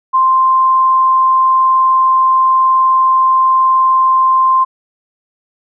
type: tone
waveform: sine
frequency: 1046.5 Hz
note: C6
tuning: in tune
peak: -7 dBFS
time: 0.13-4.65 s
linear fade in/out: 20 ms
effects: none